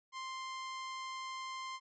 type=tone; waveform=sawtooth; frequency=1048 Hz; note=C6; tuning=2 cents sharp; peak=-37 dBFS; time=0.12-1.8 s; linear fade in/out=50 ms; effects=resampled to 16000 Hz